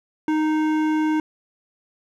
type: tone with hard clipping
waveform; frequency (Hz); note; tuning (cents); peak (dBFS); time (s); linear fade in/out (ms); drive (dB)
sine; 310; D#4; -6; -20; 0.28-1.2; 2; 13
effects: none